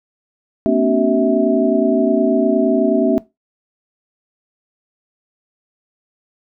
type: tone cluster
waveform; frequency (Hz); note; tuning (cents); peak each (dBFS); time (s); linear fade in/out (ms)
sine; 228.9 / 259.9 / 288.2 / 379.7 / 650; A#3 / C4 / D4 / F#4 / E5; -31 / -11 / -33 / +45 / -24; -18; 0.66-3.18; 0
effects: noise-tail reverb RT60 0.2 s tail -19 dB re dry